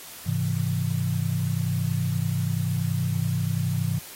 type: chord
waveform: sine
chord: Ab augmented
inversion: none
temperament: equal with one note detuned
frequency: 103.83 / 132.79 / 164.81 Hz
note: Ab2 / C3 / E3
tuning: 0 / +26 / 0 cents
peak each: -27 dBFS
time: 0.26-3.99 s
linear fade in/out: 10 ms
effects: white hiss -42 dBFS RMS until 4.15 s + AAC 48 kbps

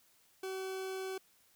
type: tone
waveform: 40% pulse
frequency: 379.8 Hz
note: F#4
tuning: 45 cents sharp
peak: -37 dBFS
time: 0.43-1.18 s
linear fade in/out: 5 ms
effects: white hiss -68 dBFS RMS until 1.55 s

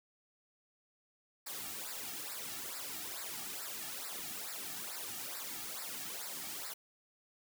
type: noise with flanger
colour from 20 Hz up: white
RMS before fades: -43 dBFS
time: 1.46-6.74 s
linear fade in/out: 10 ms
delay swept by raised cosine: 0.31 to 2.01 ms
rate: 2.3 Hz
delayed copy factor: -0.85
effects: none

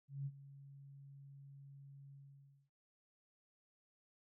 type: tone with ADSR envelope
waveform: sine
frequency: 139 Hz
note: C#3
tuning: 5 cents sharp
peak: -38 dBFS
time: 0.08-2.7 s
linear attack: 180 ms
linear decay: 48 ms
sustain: -16 dB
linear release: 570 ms
effects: none

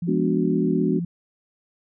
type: tone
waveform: sine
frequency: 172.1 Hz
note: F3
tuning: 25 cents flat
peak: -24 dBFS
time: 0.02-1.05 s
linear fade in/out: 5 ms
type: chord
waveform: sine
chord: G# half-diminished seventh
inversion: none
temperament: equal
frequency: 207.7 / 246.9 / 293.7 / 370 Hz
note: G#3 / B3 / D4 / F#4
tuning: 0 / 0 / 0 / 0 cents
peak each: -25 dBFS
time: 0.07-1 s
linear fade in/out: 20 ms
effects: none

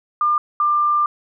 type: tone pair in turn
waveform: sine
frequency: 1200 / 1191.7 Hz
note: D6 / D6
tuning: +37 / +25 cents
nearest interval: unison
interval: 12 cents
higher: first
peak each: -14 dBFS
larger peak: neither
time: 0.21-0.38 / 0.6-1.06 s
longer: second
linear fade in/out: 2 ms
effects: none

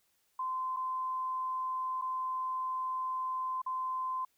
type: tone with dropouts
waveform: sine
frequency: 1033 Hz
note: C6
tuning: 22 cents flat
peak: -32 dBFS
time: 0.39-4.25 s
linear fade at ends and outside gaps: 5 ms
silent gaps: 0.764-0.768 / 2.014-2.02 / 3.618-3.662 s
effects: white hiss -74 dBFS RMS until 4.37 s

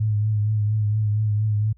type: tone with vibrato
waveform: sine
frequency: 106.3 Hz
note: G#2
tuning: 41 cents sharp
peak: -18 dBFS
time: 0-1.73 s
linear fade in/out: 10 ms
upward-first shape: triangle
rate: 4.3 Hz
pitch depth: 45 cents each way
effects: added 60 Hz sine -51 dBFS peak until 1.77 s

